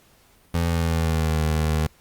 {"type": "tone with pitch glide", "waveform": "25% pulse", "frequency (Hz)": [84.4, 77.84], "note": ["E2", "D#2"], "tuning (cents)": [41, 1], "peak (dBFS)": -16, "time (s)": [0.54, 1.87], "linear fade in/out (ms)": 5, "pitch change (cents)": -140, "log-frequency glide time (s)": [0.67, 1.41], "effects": ["pink hiss -57 dBFS RMS until 2 s", "Opus 48 kbps"]}